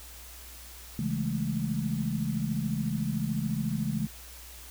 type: chord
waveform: sine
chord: A major seventh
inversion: first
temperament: just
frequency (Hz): 137.5 / 165 / 206.2 / 220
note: C#3 / E3 / G#3 / A3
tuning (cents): -14 / +2 / -12 / 0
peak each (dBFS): -33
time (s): 0.99-4.07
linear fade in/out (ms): 2
effects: added 60 Hz sine -48 dBFS peak until 4.7 s + white hiss -48 dBFS RMS until 4.7 s

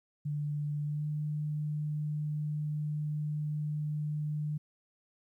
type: tone with pitch glide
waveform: sine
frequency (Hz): 147.5 to 150.43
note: D3 to D3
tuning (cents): +8 to +42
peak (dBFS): -31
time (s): 0.25-4.58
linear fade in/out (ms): 10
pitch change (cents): +34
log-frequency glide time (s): 0.83-1.08
effects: 12-bit

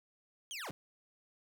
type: linear sweep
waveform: 25% pulse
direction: down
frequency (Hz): 3322 to 42.45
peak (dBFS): -37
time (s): 0.51-0.71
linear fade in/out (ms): 0
effects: none

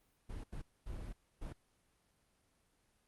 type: noise bursts at uneven times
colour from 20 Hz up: brown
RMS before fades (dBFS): -44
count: 4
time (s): 0.29-0.44 / 0.52-0.62 / 0.86-1.13 / 1.41-1.53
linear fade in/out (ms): 10
effects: pink hiss -75 dBFS RMS until 3.07 s + Opus 32 kbps

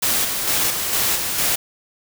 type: noise with tremolo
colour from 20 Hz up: white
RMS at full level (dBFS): -19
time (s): 0.02-1.56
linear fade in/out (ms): 10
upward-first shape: square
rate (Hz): 2.2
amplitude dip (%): 40
effects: none

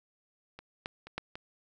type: clicks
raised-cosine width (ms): 0.3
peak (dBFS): -29 / -19 / -30 / -18 / -25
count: 5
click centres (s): 0.59 / 0.859 / 1.07 / 1.18 / 1.355
effects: none

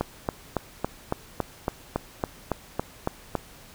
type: click train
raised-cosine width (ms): 1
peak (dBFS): -10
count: 13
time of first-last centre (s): 0.01-3.353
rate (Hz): 3.59
effects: pink hiss -49 dBFS RMS until 3.74 s

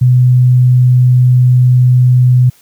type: tone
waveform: sine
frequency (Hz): 125.5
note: B2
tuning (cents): +28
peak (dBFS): -4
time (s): 0.01-2.5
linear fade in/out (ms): 10
effects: white hiss -47 dBFS RMS until 2.61 s

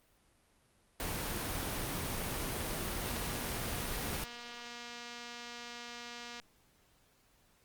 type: noise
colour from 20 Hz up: pink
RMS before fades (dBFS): -37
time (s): 1-4.24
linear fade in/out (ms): 0
type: click train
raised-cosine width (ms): 0.2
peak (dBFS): -29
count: 799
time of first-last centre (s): 3.06-6.399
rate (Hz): 239
effects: pink hiss -69 dBFS RMS until 7.64 s + Opus 32 kbps

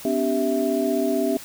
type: tone cluster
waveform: sine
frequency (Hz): 252.1 / 288 / 389.4 / 658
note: B3 / D4 / G4 / E5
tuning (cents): +36 / -34 / -12 / -3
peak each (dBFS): -25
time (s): 0.05-1.37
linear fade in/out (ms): 2
effects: white hiss -40 dBFS RMS until 1.44 s

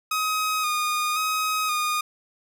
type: tone with vibrato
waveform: sawtooth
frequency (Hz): 1244.5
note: D#6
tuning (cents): 0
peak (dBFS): -19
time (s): 0.11-2.01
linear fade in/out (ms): 5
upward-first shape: square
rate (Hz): 0.95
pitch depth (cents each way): 27
effects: none

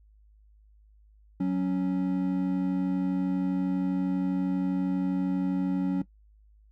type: tone pair together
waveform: triangle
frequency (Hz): 185 / 277.5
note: F#3 / C#4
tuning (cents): 0 / +2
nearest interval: perfect fifth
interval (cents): 702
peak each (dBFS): -25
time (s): 1.4-6.02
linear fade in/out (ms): 5
effects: noise-tail reverb RT60 0.1 s tail -17 dB re dry + added 52 Hz sine -55 dBFS peak until 6.71 s

